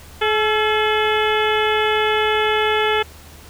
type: harmonic tone with a mistuned harmonic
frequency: 428.5 Hz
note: A4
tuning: 46 cents flat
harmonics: 1 / 2 / 3 / 4 / 5 / 6 / 7 / 8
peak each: -19 / -22 / -24 / -25 / -26 / -27 / -27 / -28 dBFS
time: 0.21-3.03 s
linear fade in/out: 10 ms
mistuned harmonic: 3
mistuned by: +70 cents
effects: added 76 Hz sine -43 dBFS peak until 3.49 s + pink hiss -43 dBFS RMS until 3.49 s